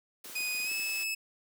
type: noise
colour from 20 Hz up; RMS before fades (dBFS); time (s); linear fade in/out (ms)
white; -45; 0.24-1.04; 5
type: clicks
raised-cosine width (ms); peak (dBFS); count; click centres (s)
3; -37; 8; 0.257 / 0.297 / 0.406 / 0.548 / 0.601 / 0.646 / 0.715 / 0.796
type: tone with pitch glide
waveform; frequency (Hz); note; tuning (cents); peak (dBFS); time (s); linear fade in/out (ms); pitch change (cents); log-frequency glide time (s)
sawtooth; 2489 to 2602; D#7 to E7; 0 to -23; -28; 0.35-1.15; 10; +77; 0.64-0.71
effects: high-pass 300 Hz 12 dB/octave